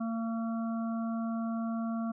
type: harmonic tone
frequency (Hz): 227.3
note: A#3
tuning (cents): -43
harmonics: 1 / 3 / 5 / 6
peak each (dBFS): -31 / -41 / -45 / -47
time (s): 0-2.12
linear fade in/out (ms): 10
effects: none